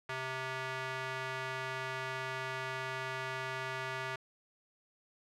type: tone with band-pass filter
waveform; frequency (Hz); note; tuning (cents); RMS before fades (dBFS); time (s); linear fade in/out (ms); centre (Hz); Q
square; 130.81; C3; 0; -39; 0.09-4.16; 5; 1700; 1.1
effects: none